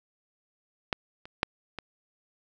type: clicks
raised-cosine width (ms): 0.3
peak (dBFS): -10 / -28 / -7 / -20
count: 4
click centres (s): 0.928 / 1.255 / 1.431 / 1.787
effects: none